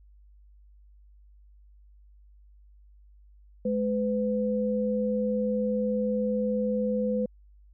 sine tone pair together, 211.6 / 503.3 Hz, G#3 / B4, +33 / +33 cents, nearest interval octave + minor third, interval 1500 cents, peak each -27 dBFS, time 3.65-7.26 s, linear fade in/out 5 ms, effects added 50 Hz sine -52 dBFS peak until 7.73 s

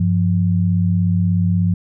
sine tone pair together, 98 / 174.61 Hz, G2 / F3, 0 / 0 cents, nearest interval minor seventh, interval 1000 cents, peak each -16 dBFS, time 0-1.74 s, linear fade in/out 5 ms, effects none

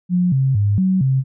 sine tone with pitch steps, 179.1 / 133.8 / 102.1 / 187.9 / 132.9 Hz, F3 / C3 / G#2 / F#3 / C3, +44 / +39 / -29 / +27 / +27 cents, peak -13 dBFS, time 0.09-1.24 s, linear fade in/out 50 ms, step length 230 ms, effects none

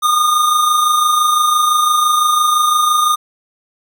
square tone pair together, 1199.1 / 1225 Hz, D6 / D#6, +36 / -27 cents, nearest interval unison, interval 37 cents, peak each -21 / -12 dBFS, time 0.02-3.16 s, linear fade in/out 20 ms, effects none

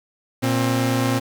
sawtooth tone pair together, 118.3 / 265.6 Hz, A#2 / C4, +26 / +26 cents, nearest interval octave + major second, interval 1400 cents, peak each -17 dBFS, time 0.42-1.2 s, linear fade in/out 20 ms, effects 7-bit

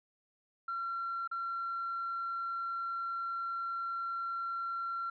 sine tone with dropouts, 1365 Hz, F6, 40 cents flat, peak -33 dBFS, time 0.68-5.1 s, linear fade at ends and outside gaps 5 ms, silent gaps 1.276-1.313 s, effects tanh soft clip ceiling -30 dBFS

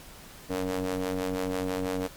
sawtooth ring-modulated tone, 92.5 Hz, F#2, in tune, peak -21 dBFS, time 0.49-2.08 s, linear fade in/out 20 ms, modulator 373 Hz, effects pink hiss -48 dBFS RMS until 2.16 s + MP3 96 kbps

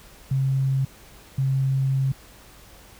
sine tone bursts at uneven times, 134.3 Hz, C3, 46 cents sharp, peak -19 dBFS, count 2, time 0.31-0.85 / 1.38-2.12 s, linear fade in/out 5 ms, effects added 50 Hz sine -53 dBFS peak until 2.99 s + pink hiss -49 dBFS RMS until 2.99 s

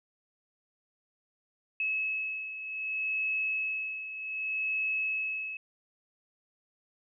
sine beating tone pair, 2583 / 2583.65 Hz, E7 / E7, -36 / -35 cents, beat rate 0.65 Hz, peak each -31 / -37 dBFS, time 1.8-5.57 s, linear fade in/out 2 ms, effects none

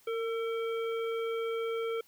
harmonic tone with a mistuned harmonic, 456.6 Hz, A#4, 36 cents flat, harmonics 1 / 3 / 5 / 7, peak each -31 / -41 / -45 / -48 dBFS, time 0.07-2.01 s, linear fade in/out 5 ms, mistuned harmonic 3, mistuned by -35 cents, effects white hiss -63 dBFS RMS until 2.07 s

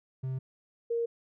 triangle / sine tone pair in turn, 130.81 / 466.2 Hz, C3 / A#4, 0 / 0 cents, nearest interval octave + minor seventh, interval 2200 cents, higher second, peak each -29 / -27 dBFS, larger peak second, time 0.23-0.39 / 0.9-1.06 s, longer neither, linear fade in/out 10 ms, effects none

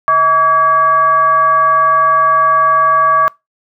sine tone with frequency modulation, 1142 Hz, D6, 49 cents flat, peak -7 dBFS, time 0.08-3.28 s, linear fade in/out 0 ms, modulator 503 Hz, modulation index 0.52, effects noise-tail reverb RT60 0.2 s tail -23 dB re dry

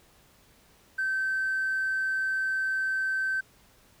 sine tone with hard clipping, 1546 Hz, G6, 24 cents flat, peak -26 dBFS, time 0.98-3.41 s, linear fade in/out 10 ms, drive 1 dB, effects pink hiss -60 dBFS RMS until 4 s

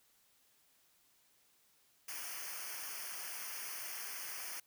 white noise with comb filter, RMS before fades -44 dBFS, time 2.08-4.6 s, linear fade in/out 5 ms, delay 0.26 ms, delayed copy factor -0.95, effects white hiss -71 dBFS RMS until 4.66 s

